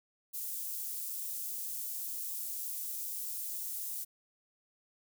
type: high-pass noise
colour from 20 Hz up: white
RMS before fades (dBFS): -39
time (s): 0.33-4.05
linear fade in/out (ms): 20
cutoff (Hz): 9300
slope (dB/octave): 12
effects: none